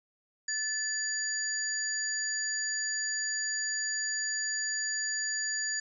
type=tone cluster; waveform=sine; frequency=1742 / 4746 / 6860 Hz; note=A6 / D8 / A8; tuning=-18 / +17 / -45 cents; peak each=-34 / -37 / -33 dBFS; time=0.48-5.8 s; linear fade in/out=5 ms; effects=none